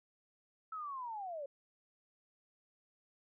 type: linear sweep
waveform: sine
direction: down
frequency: 1318.5 to 539 Hz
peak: -40 dBFS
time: 0.72-1.46 s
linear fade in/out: 5 ms
effects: none